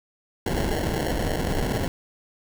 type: noise with sample-and-hold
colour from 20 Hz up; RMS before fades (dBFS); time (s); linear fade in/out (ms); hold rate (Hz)
pink; -25; 0.46-1.88; 2; 1225
effects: none